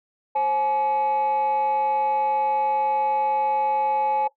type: tone pair together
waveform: sine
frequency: 533.6 / 849 Hz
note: C5 / G#5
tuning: +34 / +38 cents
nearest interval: minor sixth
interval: 804 cents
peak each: -25 / -18 dBFS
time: 0.35-4.28 s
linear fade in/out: 10 ms
effects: noise-tail reverb RT60 0.1 s tail -18 dB re dry + tanh soft clip ceiling -17 dBFS